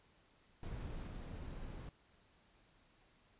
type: noise with level steps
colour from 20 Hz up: brown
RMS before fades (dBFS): -45 / -47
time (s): 0.63-1.89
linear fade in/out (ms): 2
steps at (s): 1.07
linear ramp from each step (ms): 2
effects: pink hiss -70 dBFS RMS until 3.39 s + resampled to 8000 Hz